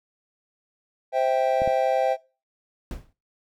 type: chord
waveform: triangle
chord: C major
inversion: none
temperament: just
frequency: 523.3 / 654.1 / 784.9 Hz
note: C5 / E5 / G5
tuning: 0 / -14 / +2 cents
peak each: -22 dBFS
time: 1.12-2.17 s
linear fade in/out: 50 ms
type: clicks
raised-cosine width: 3 ms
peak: -20 dBFS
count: 2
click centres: 1.619 / 1.676 s
type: noise with exponential decay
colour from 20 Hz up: brown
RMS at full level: -28 dBFS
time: 2.91-3.13 s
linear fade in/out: 1 ms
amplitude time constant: 46 ms
effects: noise-tail reverb RT60 0.3 s tail -20 dB re dry